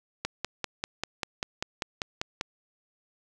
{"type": "click train", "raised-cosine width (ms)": 0.2, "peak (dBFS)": -12, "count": 12, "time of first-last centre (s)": [0.25, 2.411], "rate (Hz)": 5.09, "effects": []}